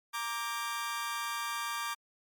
sawtooth chord, G minor, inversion first, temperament equal with one note detuned, 932.3 / 1174.7 / 1601.9 Hz, Bb5 / D6 / G6, 0 / 0 / +37 cents, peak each -36 / -32 / -37 dBFS, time 0.13-1.95 s, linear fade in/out 20 ms, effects MP3 96 kbps

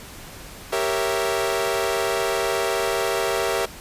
sawtooth chord, G diminished seventh, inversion none, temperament equal, 392 / 466.2 / 554.4 / 659.3 Hz, G4 / Bb4 / Db5 / Fb5, 0 / 0 / 0 / 0 cents, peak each -22 / -22 / -25 / -23 dBFS, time 0.72-3.66 s, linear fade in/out 10 ms, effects pink hiss -40 dBFS RMS until 3.8 s + resampled to 32000 Hz

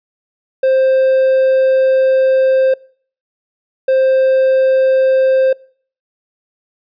triangle tone pair in turn, 526 / 526 Hz, C5 / C5, +9 / +9 cents, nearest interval unison, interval 0 cents, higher neither, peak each -7 dBFS, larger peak neither, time 0.63-2.74 / 3.88-5.53 s, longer first, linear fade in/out 5 ms, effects noise-tail reverb RT60 0.5 s tail -24 dB re dry + resampled to 11025 Hz

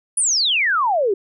sine exponential sweep, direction down, 10150 to 370 Hz, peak -15 dBFS, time 0.17-1.14 s, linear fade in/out 5 ms, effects none

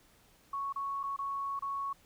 sine tone with dropouts, 1108.7 Hz, C#6, in tune, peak -33 dBFS, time 0.53-1.93 s, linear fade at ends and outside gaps 5 ms, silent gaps 0.726-0.759 / 1.032-1.036 / 1.164-1.188 / 1.593-1.622 s, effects pink hiss -64 dBFS RMS until 2.05 s

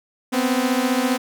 sawtooth beating tone pair, 246.9 / 261.9 Hz, B3 / C4, 0 / +2 cents, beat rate 15 Hz, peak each -17 dBFS, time 0.32-1.18 s, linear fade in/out 20 ms, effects none

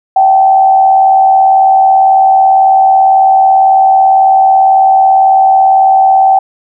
sine tone with frequency modulation, 770 Hz, G5, 31 cents flat, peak -3 dBFS, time 0.16-6.39 s, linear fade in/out 5 ms, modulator 78.1 Hz, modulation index 0.43, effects none

